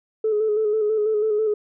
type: tone with vibrato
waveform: sine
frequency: 428.5 Hz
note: A4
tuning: 46 cents flat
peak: -17 dBFS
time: 0.24-1.54 s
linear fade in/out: 5 ms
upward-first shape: square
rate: 6.1 Hz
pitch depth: 36 cents each way
effects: tanh soft clip ceiling -13 dBFS